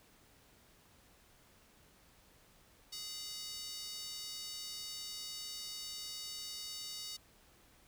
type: tone with high-pass filter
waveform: square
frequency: 415.3 Hz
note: G#4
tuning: in tune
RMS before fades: -45 dBFS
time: 2.92-7.17 s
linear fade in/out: 10 ms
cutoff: 4400 Hz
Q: 2.7
effects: pink hiss -65 dBFS RMS until 7.87 s